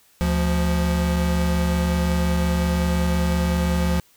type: tone pair together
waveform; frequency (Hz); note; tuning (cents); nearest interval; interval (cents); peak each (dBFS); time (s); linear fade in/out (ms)
square; 73.41 / 174.61; D2 / F3; 0 / 0; octave + minor third; 1500; -22 / -22; 0.21-4; 0
effects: white hiss -57 dBFS RMS until 4.16 s